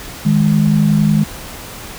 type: tone pair together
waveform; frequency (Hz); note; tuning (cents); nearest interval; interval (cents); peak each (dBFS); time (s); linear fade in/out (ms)
sine; 156.84 / 207.7; D#3 / G#3; +14 / 0; perfect fourth; 486; -12; 0.25-1.24; 10
effects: pink hiss -31 dBFS RMS until 1.98 s